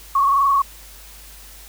sine tone with frequency modulation, 1108.7 Hz, C#6, in tune, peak -13 dBFS, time 0.15-0.62 s, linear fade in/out 5 ms, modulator 22.5 Hz, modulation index 1.5, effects added 50 Hz sine -43 dBFS peak until 1.68 s + white hiss -43 dBFS RMS until 1.68 s

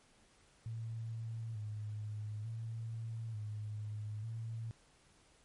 sine tone with vibrato, 109.6 Hz, A2, 6 cents flat, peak -39 dBFS, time 0.66-4.71 s, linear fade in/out 0 ms, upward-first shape square, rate 0.56 Hz, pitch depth 58 cents each way, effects pink hiss -67 dBFS RMS until 5.44 s + MP3 48 kbps

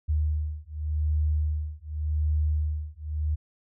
sine beating tone pair, 75.8 / 76.67 Hz, D#2 / D#2, -45 / -25 cents, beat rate 0.87 Hz, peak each -27 dBFS, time 0.08-3.36 s, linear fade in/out 20 ms, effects none

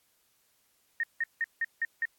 sine tone bursts, 1846 Hz, A#6, 17 cents flat, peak -26 dBFS, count 6, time 1-2.054 s, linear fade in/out 2 ms, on 34 ms, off 170 ms, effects white hiss -70 dBFS RMS until 2.18 s + AAC 64 kbps

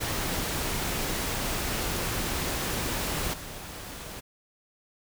pink noise with level steps, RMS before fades -30 / -40 dBFS, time 0-4.21 s, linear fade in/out 20 ms, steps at 3.33 s, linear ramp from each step 10 ms, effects none

